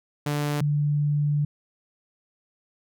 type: tone pair in turn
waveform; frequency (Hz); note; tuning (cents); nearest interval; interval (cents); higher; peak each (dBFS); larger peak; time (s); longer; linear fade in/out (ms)
sawtooth / sine; 146.83 / 146.83; D3 / D3; 0 / 0; unison; 0; neither; -20; neither; 0.26-0.61 / 0.61-1.45; second; 5
effects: none